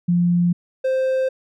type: tone pair in turn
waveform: sine / triangle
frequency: 174.61 / 523.2 Hz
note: F3 / C5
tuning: 0 / 0 cents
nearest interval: octave + perfect fifth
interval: 1900 cents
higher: second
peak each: -14 / -15 dBFS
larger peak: first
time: 0.08-0.53 / 0.84-1.29 s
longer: neither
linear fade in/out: 10 ms
effects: none